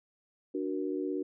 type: chord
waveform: sine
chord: D augmented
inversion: none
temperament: equal with one note detuned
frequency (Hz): 293.7 / 370 / 472.1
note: D4 / F#4 / A#4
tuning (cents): 0 / 0 / +22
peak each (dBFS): -34 / -34 / -39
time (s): 0.54-1.23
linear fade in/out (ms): 10
effects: none